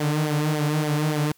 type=tone with flanger; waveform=sawtooth; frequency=151 Hz; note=D3; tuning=48 cents sharp; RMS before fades=-23 dBFS; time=0-1.32 s; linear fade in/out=5 ms; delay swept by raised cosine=0.73 to 5.33 ms; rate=3.5 Hz; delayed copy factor=-0.7; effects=white hiss -60 dBFS RMS until 1.37 s